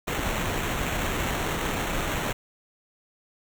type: noise with sample-and-hold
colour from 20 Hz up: pink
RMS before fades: -28 dBFS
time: 0.07-2.33 s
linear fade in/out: 10 ms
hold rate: 4900 Hz
effects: none